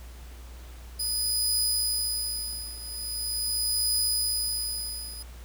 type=tone with tremolo; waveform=20% pulse; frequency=4978 Hz; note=D#8; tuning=in tune; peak=-17 dBFS; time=0.99-5.23 s; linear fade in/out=10 ms; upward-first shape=triangle; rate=0.42 Hz; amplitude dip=85%; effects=added 60 Hz sine -41 dBFS peak until 5.44 s + pink hiss -52 dBFS RMS until 5.44 s